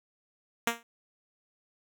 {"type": "tone with exponential decay", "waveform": "5% pulse", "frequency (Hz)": 233.1, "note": "A#3", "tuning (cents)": 0, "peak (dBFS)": -11, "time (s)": [0.67, 0.83], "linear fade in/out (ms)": 2, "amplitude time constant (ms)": 33, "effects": []}